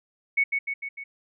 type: tone with echo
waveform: sine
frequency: 2217 Hz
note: C#7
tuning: in tune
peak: -18 dBFS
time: 0.37-0.44 s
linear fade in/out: 10 ms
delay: 150 ms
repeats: 4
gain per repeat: -4 dB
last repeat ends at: 1.04 s
effects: none